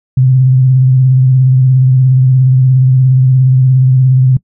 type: tone with vibrato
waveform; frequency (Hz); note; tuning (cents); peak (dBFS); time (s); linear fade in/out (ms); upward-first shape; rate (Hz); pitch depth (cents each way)
sine; 129.8; C3; -13; -4; 0.17-4.37; 5; sine; 17; 41
effects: noise-tail reverb RT60 0.1 s tail -21 dB re dry